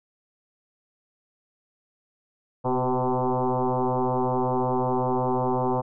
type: tone with frequency modulation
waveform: sine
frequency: 256.7 Hz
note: C4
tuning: 33 cents flat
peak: -21 dBFS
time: 2.64-5.82 s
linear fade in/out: 20 ms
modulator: 127 Hz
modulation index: 5.9
effects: none